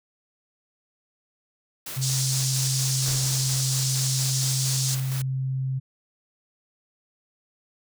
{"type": "noise with tremolo", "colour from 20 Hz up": "white", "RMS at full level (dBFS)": -35, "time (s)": [1.86, 5.22], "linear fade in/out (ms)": 5, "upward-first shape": "square", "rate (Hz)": 4.3, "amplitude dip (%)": 40}
{"type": "tone", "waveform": "sine", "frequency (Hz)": 132, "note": "C3", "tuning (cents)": 16, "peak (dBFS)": -24, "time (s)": [1.96, 5.8], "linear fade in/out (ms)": 20}
{"type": "band-pass noise", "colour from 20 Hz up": "pink", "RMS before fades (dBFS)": -28, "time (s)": [2.01, 4.96], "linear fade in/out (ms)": 20, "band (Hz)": [4700, 8800], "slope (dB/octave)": 24}
{"type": "noise with exponential decay", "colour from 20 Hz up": "pink", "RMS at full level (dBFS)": -36, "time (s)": [3.06, 4.72], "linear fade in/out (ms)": 1, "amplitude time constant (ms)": 360}
{"effects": []}